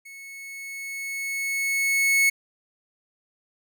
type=tone with level ramp; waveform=45% pulse; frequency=2200 Hz; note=C#7; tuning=14 cents flat; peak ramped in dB=-41 to -16 dBFS; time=0.05-2.3 s; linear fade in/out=10 ms; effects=none